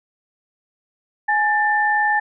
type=tone pair together; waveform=sine; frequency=838.3 / 1778 Hz; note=G#5 / A6; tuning=+16 / +18 cents; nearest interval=octave + minor second; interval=1302 cents; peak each=-18 dBFS; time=1.28-2.2 s; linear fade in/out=10 ms; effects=none